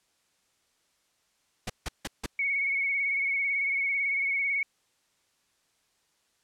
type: noise bursts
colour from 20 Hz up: pink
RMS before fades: -32 dBFS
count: 4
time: 1.67-2.262 s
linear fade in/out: 5 ms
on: 28 ms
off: 160 ms
type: tone with vibrato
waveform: sine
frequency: 2217 Hz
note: C#7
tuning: in tune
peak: -25 dBFS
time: 2.39-4.63 s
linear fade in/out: 2 ms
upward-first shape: sine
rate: 18 Hz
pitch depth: 38 cents each way
effects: white hiss -71 dBFS RMS until 6.43 s + low-pass 9000 Hz 12 dB/octave